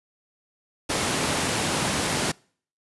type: high-pass noise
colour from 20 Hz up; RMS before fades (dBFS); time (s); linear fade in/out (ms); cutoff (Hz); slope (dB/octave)
pink; -25; 0.89-2.32; 10; 120; 12
effects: noise-tail reverb RT60 0.5 s tail -26 dB re dry + resampled to 24000 Hz